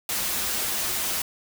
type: noise with comb filter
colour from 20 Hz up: white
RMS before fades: -27 dBFS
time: 0.09-1.22 s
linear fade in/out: 2 ms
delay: 7 ms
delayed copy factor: -0.6
effects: none